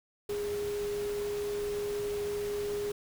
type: tone in noise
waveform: sine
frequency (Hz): 411.2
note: G#4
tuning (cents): -17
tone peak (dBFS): -31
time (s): 0.29-2.92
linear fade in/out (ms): 5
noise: pink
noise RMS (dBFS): -44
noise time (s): 0.29-2.92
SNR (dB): +10
effects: none